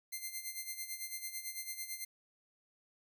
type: tone with tremolo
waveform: 5% pulse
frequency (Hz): 2087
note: C7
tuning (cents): -5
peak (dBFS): -28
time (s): 0.12-2.05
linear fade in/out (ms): 10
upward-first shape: sine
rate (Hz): 9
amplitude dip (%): 70
effects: none